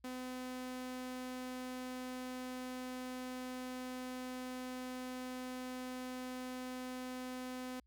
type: tone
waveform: sawtooth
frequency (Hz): 253.9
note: B3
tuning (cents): +48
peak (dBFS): -38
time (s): 0.04-7.8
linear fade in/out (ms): 5
effects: added 60 Hz sine -68 dBFS peak until 7.86 s